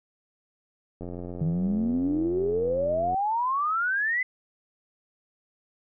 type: click train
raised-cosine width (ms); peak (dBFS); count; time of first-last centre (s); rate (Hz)
2; -24; 189; 1.01-3.144; 88.1
type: exponential sweep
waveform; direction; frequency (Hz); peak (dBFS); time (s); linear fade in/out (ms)
sine; up; 152.5 to 2053; -23; 1.41-4.23; 5
effects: none